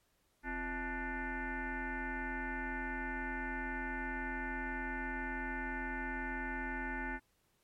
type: tone with frequency modulation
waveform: sine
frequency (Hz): 869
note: A5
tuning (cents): -22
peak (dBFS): -36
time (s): 0.43-7.2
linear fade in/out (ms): 50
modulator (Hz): 304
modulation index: 3.7
effects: pink hiss -75 dBFS RMS until 7.63 s + MP3 64 kbps